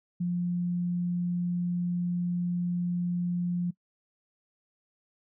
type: tone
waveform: sine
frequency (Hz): 175.9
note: F3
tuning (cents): +13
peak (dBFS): -26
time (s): 0.2-3.71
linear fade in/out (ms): 10
effects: noise-tail reverb RT60 0.1 s tail -22 dB re dry

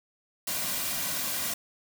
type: noise with comb filter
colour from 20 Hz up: white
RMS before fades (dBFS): -31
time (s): 0.47-1.54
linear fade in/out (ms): 5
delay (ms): 2.3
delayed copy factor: -0.55
effects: none

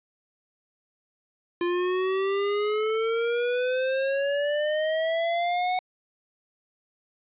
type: exponential sweep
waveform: square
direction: up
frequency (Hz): 346.3 to 741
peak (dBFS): -24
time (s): 1.61-5.79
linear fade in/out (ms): 2
effects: resampled to 8000 Hz + 11-bit

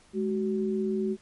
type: tone pair together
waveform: sine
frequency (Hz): 210.9 / 376.9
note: G#3 / F#4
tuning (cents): +27 / +32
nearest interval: minor seventh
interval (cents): 1005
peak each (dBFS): -28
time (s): 0.13-1.17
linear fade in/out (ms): 50
effects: pink hiss -59 dBFS RMS until 1.21 s + MP3 48 kbps

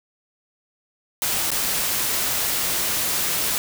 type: noise with dropouts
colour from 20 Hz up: white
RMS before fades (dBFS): -23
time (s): 1.22-3.58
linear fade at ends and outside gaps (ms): 0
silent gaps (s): 1.505-1.516
effects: none

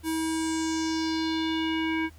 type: tone with low-pass filter sweep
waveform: square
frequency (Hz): 321.2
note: E4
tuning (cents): -45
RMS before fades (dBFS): -28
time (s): 0.03-2.1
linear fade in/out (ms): 50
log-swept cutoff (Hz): 12000 to 2100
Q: 3.3
effects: added 79 Hz sine -48 dBFS peak until 2.18 s + pink hiss -58 dBFS RMS until 2.18 s

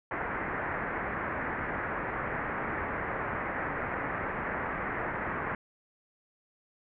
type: low-pass noise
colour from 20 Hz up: white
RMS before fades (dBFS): -34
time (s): 0.11-5.55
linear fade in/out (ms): 2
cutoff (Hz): 2000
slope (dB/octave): 48
effects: none

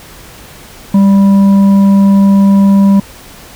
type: tone with frequency modulation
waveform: sine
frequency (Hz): 198.1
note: G3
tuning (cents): +18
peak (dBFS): -3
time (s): 0.94-3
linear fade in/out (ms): 5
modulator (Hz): 783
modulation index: 0.22
effects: pink hiss -34 dBFS RMS until 3.55 s

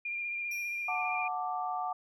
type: tone with vibrato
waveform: sine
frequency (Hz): 2400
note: D7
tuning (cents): +37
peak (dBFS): -33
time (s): 0.05-1.28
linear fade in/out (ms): 5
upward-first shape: square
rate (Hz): 15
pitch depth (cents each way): 15
type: tone with exponential decay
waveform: sawtooth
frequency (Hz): 5670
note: F8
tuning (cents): +25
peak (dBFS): -40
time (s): 0.51-1.25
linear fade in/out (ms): 5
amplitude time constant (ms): 160
type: chord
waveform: sine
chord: D major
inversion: first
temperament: just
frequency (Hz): 734.2 / 881 / 1174.7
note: F#5 / A5 / D6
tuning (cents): -14 / +2 / 0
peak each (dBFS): -34 / -38 / -37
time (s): 0.88-1.93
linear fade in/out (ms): 5
effects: none

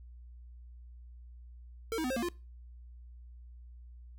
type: tone with pitch steps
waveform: square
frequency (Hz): 452.7 / 319.3 / 252.7 / 532 / 233.9 / 349.7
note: A4 / D#4 / B3 / C5 / A#3 / F4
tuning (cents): +49 / +45 / +40 / +29 / +6 / +2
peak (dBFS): -32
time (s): 1.92-2.286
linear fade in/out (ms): 0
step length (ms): 61
effects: noise-tail reverb RT60 0.3 s tail -22 dB re dry + added 60 Hz sine -48 dBFS peak until 4.18 s

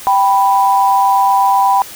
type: tone pair together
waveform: sine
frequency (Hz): 784 / 987.8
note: G5 / B5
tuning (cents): 0 / 0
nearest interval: major third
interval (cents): 400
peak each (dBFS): -11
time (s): 0.07-1.82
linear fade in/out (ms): 0
effects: white hiss -32 dBFS RMS until 1.95 s

